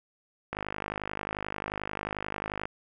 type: click train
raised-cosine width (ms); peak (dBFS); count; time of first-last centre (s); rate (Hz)
0.5; -17; 110; 0.53-2.655; 51.3
effects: none